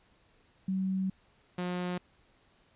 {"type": "tone pair in turn", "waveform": ["sine", "sawtooth"], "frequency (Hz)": [189.7, 179.04], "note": ["F#3", "F3"], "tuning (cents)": [43, 43], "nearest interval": "minor second", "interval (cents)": 100, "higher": "first", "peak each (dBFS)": -28, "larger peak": "neither", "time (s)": [[0.68, 1.1], [1.58, 1.98]], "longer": "first", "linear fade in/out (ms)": 5, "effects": ["pink hiss -66 dBFS RMS until 2.75 s", "resampled to 8000 Hz"]}